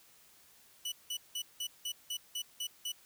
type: tone bursts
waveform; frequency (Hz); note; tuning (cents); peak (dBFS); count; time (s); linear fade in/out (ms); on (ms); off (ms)
sawtooth; 2960; F#7; 0; -32; 9; 0.85-2.92; 5; 70; 180
effects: white hiss -62 dBFS RMS until 3.05 s